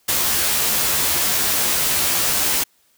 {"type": "noise with comb filter", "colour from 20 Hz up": "white", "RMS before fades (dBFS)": -19, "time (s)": [0.08, 2.64], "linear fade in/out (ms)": 10, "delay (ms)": 14, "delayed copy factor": 0.8, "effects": ["white hiss -60 dBFS RMS until 2.97 s"]}